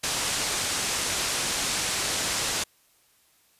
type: low-pass noise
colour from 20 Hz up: white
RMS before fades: -28 dBFS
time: 0.03-2.64 s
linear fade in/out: 10 ms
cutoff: 8900 Hz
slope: 24 dB/octave
effects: white hiss -63 dBFS RMS until 3.59 s + resampled to 32000 Hz